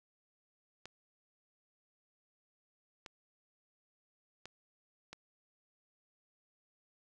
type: clicks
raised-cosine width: 0.2 ms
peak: -29 dBFS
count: 4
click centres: 0.856 / 3.062 / 4.456 / 5.13 s
effects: none